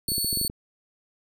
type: tone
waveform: 15% pulse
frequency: 4435 Hz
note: C#8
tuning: in tune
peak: -18 dBFS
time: 0.08-0.48 s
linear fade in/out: 2 ms
type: clicks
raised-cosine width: 3 ms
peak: -21 dBFS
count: 9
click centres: 0.087 / 0.119 / 0.181 / 0.246 / 0.329 / 0.373 / 0.414 / 0.449 / 0.499 s
effects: none